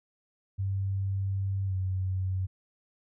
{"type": "tone with pitch glide", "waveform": "sine", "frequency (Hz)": [97.3, 93.82], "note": ["G2", "F#2"], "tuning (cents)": [-12, 25], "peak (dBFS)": -27, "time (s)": [0.58, 2.47], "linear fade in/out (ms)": 20, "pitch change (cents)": -63, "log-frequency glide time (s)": [1.66, 1.74], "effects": []}